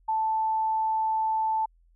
sine tone, 880 Hz, A5, in tune, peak -23 dBFS, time 0.08-1.66 s, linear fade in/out 10 ms, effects added 42 Hz sine -58 dBFS peak until 1.95 s

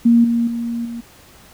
sine tone with level steps, 234.2 Hz, A#3, 8 cents sharp, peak -8 / -14 / -20 / -25 dBFS, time 0.05-1.01 s, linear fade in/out 10 ms, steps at 0.24 / 0.47 / 0.85 s, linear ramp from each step 5 ms, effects pink hiss -46 dBFS RMS until 1.53 s

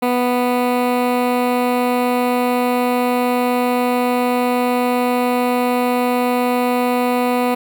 15% pulse tone with notch filter, 246.9 Hz, B3, in tune, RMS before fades -17 dBFS, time 0.02-7.55 s, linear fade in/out 10 ms, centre 6100 Hz, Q 0.55, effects none

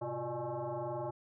sine tone with frequency modulation, 130.81 Hz, C3, in tune, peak -35 dBFS, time 0.01-1.11 s, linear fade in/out 10 ms, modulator 240 Hz, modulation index 3.5, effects none

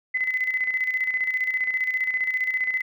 sine tone with tremolo, 2026 Hz, B6, 44 cents sharp, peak -20 dBFS, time 0.14-2.82 s, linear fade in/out 10 ms, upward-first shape square, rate 15 Hz, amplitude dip 55%, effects none

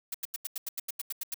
blue noise bursts, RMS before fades -34 dBFS, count 12, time 0.12-1.343 s, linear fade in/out 5 ms, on 24 ms, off 85 ms, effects none

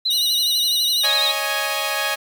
sine tone with vibrato, 3900 Hz, B7, 23 cents flat, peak -17 dBFS, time 0.05-1.32 s, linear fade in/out 10 ms, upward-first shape triangle, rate 12 Hz, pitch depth 110 cents each way
10% pulse tone, 2913 Hz, F#7, 28 cents flat, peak -16 dBFS, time 0.1-1.07 s, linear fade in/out 10 ms
10% pulse chord, C# suspended second, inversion none, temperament equal with one note detuned, 554.4 / 626.6 / 830.6 Hz, C#5 / D#5 / G#5, 0 / +12 / 0 cents, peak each -18 / -17 / -16 dBFS, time 1.03-2.16 s, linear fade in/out 20 ms
effects 8-bit

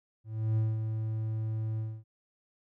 triangle tone with ADSR envelope, 110 Hz, A2, in tune, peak -22 dBFS, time 0.24-2.04 s, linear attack 330 ms, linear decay 200 ms, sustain -6 dB, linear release 250 ms, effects none

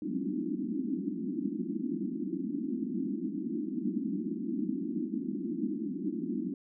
white band-pass noise, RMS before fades -34 dBFS, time 0.02-6.54 s, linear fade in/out 2 ms, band 180 to 340 Hz, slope 96 dB/octave, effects none

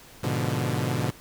sawtooth chord, G# diminished seventh, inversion none, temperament equal, 103.83 / 123.47 / 146.83 / 174.61 Hz, G#2 / B2 / D3 / F3, 0 / 0 / 0 / 0 cents, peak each -27 / -24 / -26 / -30 dBFS, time 0.23-1.11 s, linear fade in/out 10 ms, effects pink hiss -49 dBFS RMS until 1.2 s

